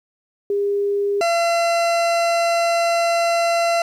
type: tone pair in turn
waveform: sine / 40% pulse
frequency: 403.9 / 679.3 Hz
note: G#4 / F5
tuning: -48 / -48 cents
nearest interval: major sixth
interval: 900 cents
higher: second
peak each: -17 / -15 dBFS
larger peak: second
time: 0.5-1.21 / 1.21-3.82 s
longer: second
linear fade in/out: 2 ms
effects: low-pass 8000 Hz 12 dB/octave + 9-bit